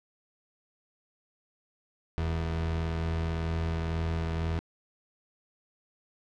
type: tone pair together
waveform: 30% pulse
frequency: 42 / 81.8 Hz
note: E1 / E2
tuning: +33 / -13 cents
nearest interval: octave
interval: 1154 cents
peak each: -37 / -26 dBFS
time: 2.18-4.59 s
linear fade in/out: 0 ms
effects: low-pass 4000 Hz 12 dB/octave + 11-bit